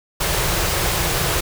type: band-stop noise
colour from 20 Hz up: pink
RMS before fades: -20 dBFS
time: 0.2-1.41 s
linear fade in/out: 10 ms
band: 190 to 310 Hz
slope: 96 dB/octave
effects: none